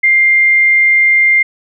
sine tone, 2100 Hz, C7, 6 cents sharp, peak -6 dBFS, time 0.03-1.43 s, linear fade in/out 10 ms, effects none

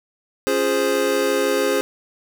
square chord, Db major seventh, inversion none, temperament equal, 277.2 / 349.2 / 415.3 / 523.3 Hz, Db4 / F4 / Ab4 / C5, 0 / 0 / 0 / 0 cents, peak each -27 / -27 / -22 / -22 dBFS, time 0.47-1.81 s, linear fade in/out 0 ms, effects none

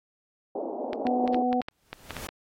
white band-pass noise, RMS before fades -33 dBFS, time 0.55-1.43 s, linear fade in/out 5 ms, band 240 to 780 Hz, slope 48 dB/octave
clicks, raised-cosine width 0.3 ms, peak -18 dBFS, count 11, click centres 0.932 / 1.069 / 1.277 / 1.345 / 1.529 / 1.617 / 1.685 / 1.93 / 2.107 / 2.167 / 2.289 s
harmonic tone, 248.5 Hz, B3, 11 cents sharp, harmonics 1 / 2 / 3, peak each -26 / -30 / -26 dBFS, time 1.05-1.61 s, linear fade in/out 5 ms
pink noise with exponential growth, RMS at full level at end -36 dBFS, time 1.71-2.27 s, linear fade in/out 0 ms, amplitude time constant 120 ms
effects AAC 48 kbps

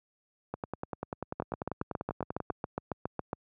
two click trains, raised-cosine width 1 ms, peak -20 / -18 dBFS, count 21 / 15, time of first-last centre 0.54-2.501 / 1.4-3.331 s, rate 10.2 / 7.25 Hz, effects high-pass 80 Hz 12 dB/octave

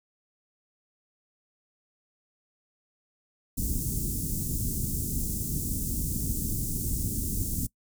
pink band-stop noise, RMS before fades -30 dBFS, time 3.57-7.67 s, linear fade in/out 10 ms, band 280 to 7300 Hz, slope 24 dB/octave, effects noise-tail reverb RT60 0.1 s tail -23 dB re dry

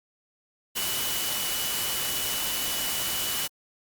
sine tone in noise, 2960 Hz, F#7, in tune, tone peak -34 dBFS, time 0.75-3.48 s, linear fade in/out 20 ms, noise white, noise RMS -29 dBFS, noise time 0.75-3.48 s, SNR -8 dB, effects Opus 48 kbps

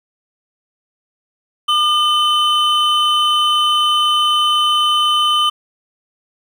triangle tone pair together, 1206 / 3042 Hz, D6 / F#7, +46 / +47 cents, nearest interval octave + major third, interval 1601 cents, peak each -13 dBFS, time 1.68-5.5 s, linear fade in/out 10 ms, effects 8-bit

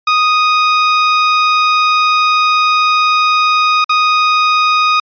sawtooth tone with dropouts, 1244.5 Hz, D#6, in tune, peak -5 dBFS, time 0.07-5 s, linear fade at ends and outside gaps 5 ms, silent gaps 3.844-3.893 s, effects resampled to 11025 Hz

